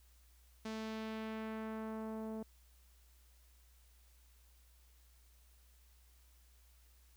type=tone with low-pass filter sweep; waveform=sawtooth; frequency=220 Hz; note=A3; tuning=in tune; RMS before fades=-43 dBFS; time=0.65-2.43 s; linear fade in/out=5 ms; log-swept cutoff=6300 to 650 Hz; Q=1; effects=added 60 Hz sine -63 dBFS peak until 7.16 s + white hiss -71 dBFS RMS until 7.16 s